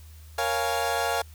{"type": "chord", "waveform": "30% pulse", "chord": "Bb minor seventh", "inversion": "none", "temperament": "equal", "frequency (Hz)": [466.2, 554.4, 698.5, 830.6], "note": ["Bb4", "Db5", "F5", "Ab5"], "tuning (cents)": [0, 0, 0, 0], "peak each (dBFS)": [-29, -29, -26, -27], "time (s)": [0.38, 1.22], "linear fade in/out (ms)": 5, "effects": ["added 78 Hz sine -44 dBFS peak until 1.34 s", "white hiss -56 dBFS RMS until 1.34 s"]}